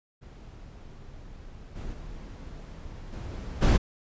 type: noise with level steps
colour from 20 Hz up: brown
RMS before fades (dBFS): -45 / -37 / -41 / -36 / -18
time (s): 0.21-3.78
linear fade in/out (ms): 20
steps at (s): 1.75 / 1.92 / 3.12 / 3.61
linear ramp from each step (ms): 20
effects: resampled to 16000 Hz